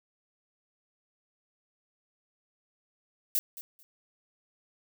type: noise with echo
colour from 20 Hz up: violet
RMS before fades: -27 dBFS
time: 3.35-3.39 s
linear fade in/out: 0 ms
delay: 220 ms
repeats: 2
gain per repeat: -15 dB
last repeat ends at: 3.83 s
effects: none